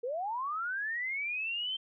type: linear sweep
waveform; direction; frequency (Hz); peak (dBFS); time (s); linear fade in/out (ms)
sine; up; 453.2 to 3136; -32; 0.03-1.77; 10
effects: none